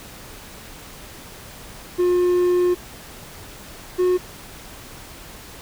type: tone pair in turn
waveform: triangle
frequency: 357 / 363 Hz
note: F4 / F#4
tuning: +38 / -33 cents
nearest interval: unison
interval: 29 cents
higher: second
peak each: -13 dBFS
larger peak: neither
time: 1.98-2.75 / 3.98-4.18 s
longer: first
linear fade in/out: 20 ms
effects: pink hiss -40 dBFS RMS until 5.61 s